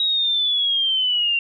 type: linear sweep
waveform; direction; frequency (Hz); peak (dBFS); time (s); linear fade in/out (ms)
sine; down; 3827 to 2753; -17; 0-1.39; 2
effects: none